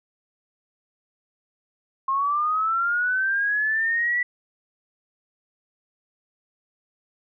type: linear sweep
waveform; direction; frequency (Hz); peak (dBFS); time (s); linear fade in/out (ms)
sine; up; 1064 to 1967; -20; 2.08-4.23; 5
effects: none